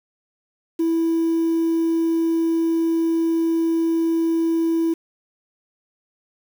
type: tone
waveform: sine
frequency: 329.6 Hz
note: E4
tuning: in tune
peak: -15 dBFS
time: 0.79-4.94 s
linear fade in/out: 10 ms
effects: tanh soft clip ceiling -15 dBFS + 7-bit